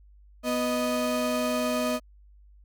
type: tone pair together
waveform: 35% pulse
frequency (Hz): 246.9 / 622.1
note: B3 / D#5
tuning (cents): 0 / 0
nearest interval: octave + major third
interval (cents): 1600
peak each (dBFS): -26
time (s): 0.43-2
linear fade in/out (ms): 50
effects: added 50 Hz sine -51 dBFS peak until 2.64 s